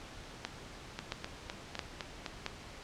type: two click trains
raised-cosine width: 0.2 ms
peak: -17 / -20 dBFS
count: 4 / 6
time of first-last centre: 0.45-2.463 / 0.99-2.262 s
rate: 1.49 / 3.93 Hz
effects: pink hiss -49 dBFS RMS until 2.83 s + low-pass 6000 Hz 12 dB/octave